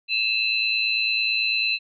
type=tone cluster; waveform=sine; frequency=2617 / 2726 / 4050 Hz; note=E7 / F7 / B7; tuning=-13 / -43 / +43 cents; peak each=-23 / -27 / -25 dBFS; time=0.08-1.79 s; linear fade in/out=50 ms; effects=none

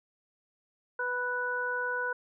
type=harmonic tone; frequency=493.9 Hz; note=B4; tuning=in tune; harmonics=1 / 2 / 3; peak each=-36 / -36 / -31 dBFS; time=0.99-2.13 s; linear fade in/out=5 ms; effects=none

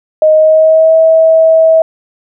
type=tone with pitch glide; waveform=sine; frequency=622.3 to 645.7 Hz; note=D#5 to E5; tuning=0 to -36 cents; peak=-3 dBFS; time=0.22-1.82 s; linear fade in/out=2 ms; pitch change=+64 cents; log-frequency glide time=0.33-0.95 s; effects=none

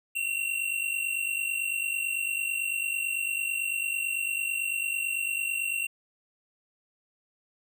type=tone pair together; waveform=square; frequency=2721 / 2770 Hz; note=F7 / F7; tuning=-46 / -15 cents; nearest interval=unison; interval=31 cents; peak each=-30 / -33 dBFS; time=0.15-5.87 s; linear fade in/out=10 ms; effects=none

